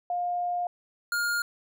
sine / square tone pair in turn, 708 / 1416 Hz, F5 / F6, +23 / +23 cents, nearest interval octave, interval 1200 cents, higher second, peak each -26 dBFS, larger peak neither, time 0.1-0.67 / 1.12-1.42 s, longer first, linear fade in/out 2 ms, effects none

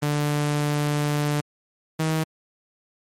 sawtooth tone pair in turn, 147.4 / 158.45 Hz, D3 / D#3, +7 / +32 cents, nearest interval minor second, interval 125 cents, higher second, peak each -17 dBFS, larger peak neither, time 0.02-1.41 / 1.99-2.24 s, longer first, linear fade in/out 10 ms, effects MP3 64 kbps

